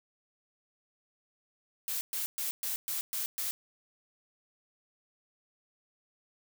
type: noise bursts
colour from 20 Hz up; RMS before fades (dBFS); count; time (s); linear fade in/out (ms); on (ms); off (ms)
blue; -34; 7; 1.88-3.51; 0; 130; 120
effects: none